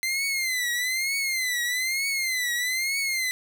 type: tone with vibrato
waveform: sawtooth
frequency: 2063 Hz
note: C7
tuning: 25 cents flat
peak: -21 dBFS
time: 0.03-3.31 s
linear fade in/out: 0 ms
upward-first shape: triangle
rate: 1.1 Hz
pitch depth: 140 cents each way
effects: none